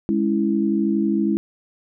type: chord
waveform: sine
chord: C# minor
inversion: second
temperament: equal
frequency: 207.7 / 277.2 / 329.6 Hz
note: G#3 / C#4 / E4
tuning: 0 / 0 / 0 cents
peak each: -20 / -25 / -21 dBFS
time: 0.09-1.37 s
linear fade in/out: 0 ms
effects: none